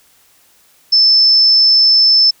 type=tone; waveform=sine; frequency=5274 Hz; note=E8; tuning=in tune; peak=-6 dBFS; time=0.92-2.31 s; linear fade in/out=10 ms; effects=white hiss -51 dBFS RMS until 2.4 s